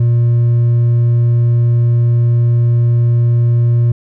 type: tone with hard clipping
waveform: sine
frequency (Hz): 118.8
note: A#2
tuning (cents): +33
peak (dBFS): -9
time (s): 0-3.92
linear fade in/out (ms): 5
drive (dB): 2
effects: none